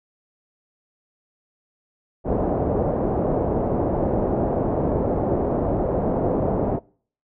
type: low-pass noise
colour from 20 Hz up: white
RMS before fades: -22 dBFS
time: 2.24-6.8 s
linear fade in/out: 50 ms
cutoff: 650 Hz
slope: 24 dB/octave
effects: noise-tail reverb RT60 0.5 s tail -25 dB re dry